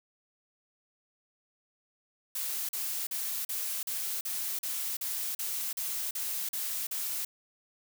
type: noise bursts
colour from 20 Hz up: blue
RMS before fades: -34 dBFS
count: 13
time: 2.35-7.25 s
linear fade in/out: 5 ms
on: 340 ms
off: 40 ms
effects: none